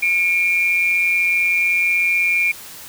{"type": "tone pair together", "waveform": "sine", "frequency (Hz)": [2217, 2393], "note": ["C#7", "D7"], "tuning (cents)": [0, 32], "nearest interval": "minor second", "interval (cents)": 132, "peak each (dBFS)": [-22, -15], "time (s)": [0.02, 2.52], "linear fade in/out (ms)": 10, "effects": ["white hiss -37 dBFS RMS until 2.88 s"]}